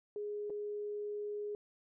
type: tone with dropouts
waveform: sine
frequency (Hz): 415.3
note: G#4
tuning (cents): 0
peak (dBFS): -37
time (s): 0.16-1.55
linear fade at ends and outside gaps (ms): 1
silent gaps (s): 0.498-0.503
effects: none